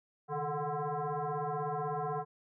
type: tone with frequency modulation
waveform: sine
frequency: 155.56 Hz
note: D#3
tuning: in tune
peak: -32 dBFS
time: 0.28-2.25 s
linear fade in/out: 50 ms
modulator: 295 Hz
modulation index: 3.4
effects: none